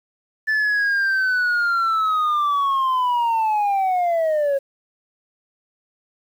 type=linear sweep; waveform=sine; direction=down; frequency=1755 to 542 Hz; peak=-14 dBFS; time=0.47-4.59 s; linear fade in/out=20 ms; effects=tanh soft clip ceiling -16 dBFS + 8-bit